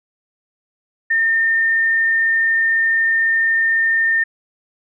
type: tone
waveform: sine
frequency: 1814 Hz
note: A#6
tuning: 48 cents flat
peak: -13 dBFS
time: 1.1-4.24 s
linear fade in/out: 10 ms
effects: none